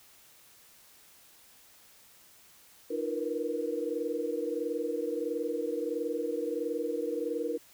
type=tone cluster; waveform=sine; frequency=302.8 / 341.3 / 466.3 / 487.8 Hz; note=D#4 / F4 / A#4 / B4; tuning=-47 / -40 / +1 / -21 cents; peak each=-37 / -38 / -33 / -36 dBFS; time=2.9-7.58 s; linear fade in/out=10 ms; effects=white hiss -58 dBFS RMS until 7.73 s